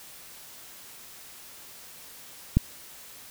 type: click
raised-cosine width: 5 ms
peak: -6 dBFS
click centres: 2.57 s
effects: white hiss -47 dBFS RMS until 3.3 s